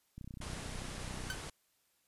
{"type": "click train", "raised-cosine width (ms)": 5, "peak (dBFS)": -34, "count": 37, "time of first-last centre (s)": [0.18, 1.334], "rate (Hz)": 31.2}
{"type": "low-pass noise", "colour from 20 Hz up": "pink", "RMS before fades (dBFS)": -45, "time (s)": [0.41, 1.5], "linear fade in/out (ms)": 5, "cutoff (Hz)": 11000, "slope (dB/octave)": 96}
{"type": "tone with exponential decay", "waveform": "sawtooth", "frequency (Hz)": 1528, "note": "G6", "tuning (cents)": -45, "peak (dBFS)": -30, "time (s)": [1.3, 1.4], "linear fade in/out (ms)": 1, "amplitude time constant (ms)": 20}
{"effects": ["white hiss -75 dBFS RMS until 2.07 s", "resampled to 32000 Hz"]}